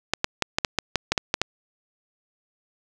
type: clicks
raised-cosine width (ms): 0.2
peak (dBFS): -3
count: 11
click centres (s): 0.136 / 0.244 / 0.423 / 0.585 / 0.648 / 0.787 / 0.957 / 1.12 / 1.178 / 1.341 / 1.416
effects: none